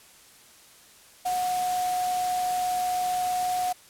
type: tone in noise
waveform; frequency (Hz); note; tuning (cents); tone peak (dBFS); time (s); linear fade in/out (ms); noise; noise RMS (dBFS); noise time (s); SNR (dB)
sine; 729; F#5; -26; -24; 1.25-3.73; 10; white; -36; 1.25-3.73; +9
effects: white hiss -53 dBFS RMS until 3.89 s + low-pass 12000 Hz 12 dB/octave